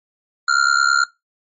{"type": "tone with amplitude modulation", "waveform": "square", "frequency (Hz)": 1396.9, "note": "F6", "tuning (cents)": 0, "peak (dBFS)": -10, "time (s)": [0.48, 1.04], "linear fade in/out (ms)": 5, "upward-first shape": "sine", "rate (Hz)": 69.2, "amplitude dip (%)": 95, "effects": ["noise-tail reverb RT60 0.2 s tail -19 dB re dry", "MP3 32 kbps"]}